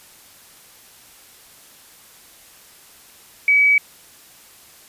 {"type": "tone", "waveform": "sine", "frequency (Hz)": 2278, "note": "C#7", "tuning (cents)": 47, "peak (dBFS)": -11, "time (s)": [3.48, 3.78], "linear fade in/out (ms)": 2, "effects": ["white hiss -47 dBFS RMS until 4.88 s", "resampled to 32000 Hz"]}